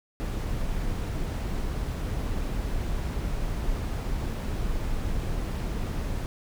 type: noise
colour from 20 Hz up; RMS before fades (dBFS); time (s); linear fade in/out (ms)
brown; -29; 0.2-6.26; 0
effects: none